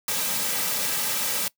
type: noise with comb filter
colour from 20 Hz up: white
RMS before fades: -26 dBFS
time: 0.08-1.48 s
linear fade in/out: 2 ms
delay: 2.8 ms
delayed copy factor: -0.6
effects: noise-tail reverb RT60 0.1 s tail -21 dB re dry + high-pass 150 Hz 12 dB/octave